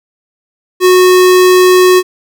square tone, 366.5 Hz, F#4, 16 cents flat, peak -4 dBFS, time 0.8-2.03 s, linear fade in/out 50 ms, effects none

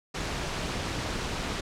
pink noise with amplitude modulation, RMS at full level -29 dBFS, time 0.14-1.61 s, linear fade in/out 10 ms, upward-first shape sine, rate 227 Hz, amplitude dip 60%, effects low-pass 6000 Hz 12 dB/octave

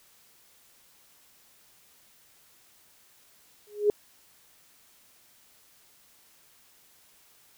sine tone with exponential growth, 415.3 Hz, G#4, in tune, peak -15 dBFS, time 3.67-3.9 s, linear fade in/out 1 ms, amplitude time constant 48 ms, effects white hiss -60 dBFS RMS until 7.57 s

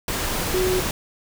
sine tone in noise, 369.8 Hz, F#4, 1 cent flat, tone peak -19 dBFS, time 0.54-0.8 s, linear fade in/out 2 ms, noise pink, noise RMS -25 dBFS, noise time 0.08-0.91 s, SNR +3 dB, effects none

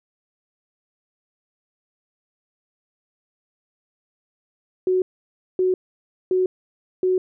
sine tone bursts, 370 Hz, F#4, in tune, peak -16 dBFS, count 4, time 4.87-7.18 s, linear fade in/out 2 ms, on 150 ms, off 570 ms, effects none

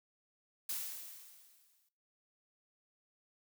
blue noise with exponential decay, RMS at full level -37 dBFS, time 0.69-1.89 s, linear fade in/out 5 ms, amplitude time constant 260 ms, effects noise-tail reverb RT60 0.4 s tail -18 dB re dry

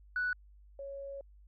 sine tone pair in turn, 1480 / 554.4 Hz, F#6 / C#5, 0 / 0 cents, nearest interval octave + perfect fourth, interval 1700 cents, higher first, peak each -29 / -40 dBFS, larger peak first, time 0.16-0.33 / 0.79-1.21 s, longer second, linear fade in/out 2 ms, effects tanh soft clip ceiling -26 dBFS + added 50 Hz sine -55 dBFS peak until 1.47 s

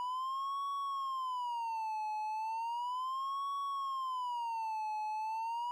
triangle tone with vibrato, 978 Hz, B5, 17 cents flat, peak -33 dBFS, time 0-5.71 s, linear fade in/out 0 ms, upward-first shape sine, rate 0.35 Hz, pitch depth 230 cents each way, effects none

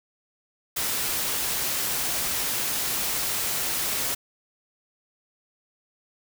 white noise, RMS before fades -27 dBFS, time 0.76-4.15 s, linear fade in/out 10 ms, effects none

